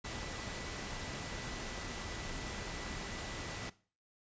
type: tone in noise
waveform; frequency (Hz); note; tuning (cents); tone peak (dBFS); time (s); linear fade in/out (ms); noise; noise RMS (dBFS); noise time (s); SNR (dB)
sine; 1975.5; B6; 0; -53; 0.04-3.7; 10; pink; -42; 0.04-3.7; -14
effects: noise-tail reverb RT60 0.4 s tail -19 dB re dry + resampled to 16000 Hz